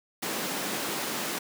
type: high-pass noise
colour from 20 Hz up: pink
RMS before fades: -32 dBFS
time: 0.22-1.39 s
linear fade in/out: 10 ms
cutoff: 190 Hz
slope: 24 dB/octave
effects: none